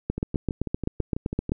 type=two click trains; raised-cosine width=3 ms; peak=-11 / -16 dBFS; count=12 / 9; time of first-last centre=0.1-1.519 / 0.18-1.494 s; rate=7.75 / 6.09 Hz; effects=none